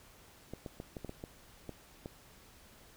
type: clicks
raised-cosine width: 2 ms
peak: -28 dBFS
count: 9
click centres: 0.536 / 0.662 / 0.801 / 0.968 / 1.047 / 1.094 / 1.239 / 1.693 / 2.059 s
effects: pink hiss -59 dBFS RMS until 2.96 s